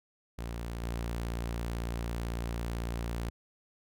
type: tone with level steps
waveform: sawtooth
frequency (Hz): 58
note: A#1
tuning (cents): -8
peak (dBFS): -32 / -29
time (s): 0.38-3.3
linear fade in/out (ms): 10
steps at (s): 0.83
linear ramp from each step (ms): 2
effects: none